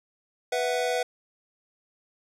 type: chord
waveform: square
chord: B suspended fourth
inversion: none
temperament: equal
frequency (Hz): 493.9 / 659.3 / 740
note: B4 / E5 / F#5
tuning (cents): 0 / 0 / 0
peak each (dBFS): -28 / -31 / -31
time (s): 0.52-1.03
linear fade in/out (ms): 5
effects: low-pass 10000 Hz 12 dB/octave + 10-bit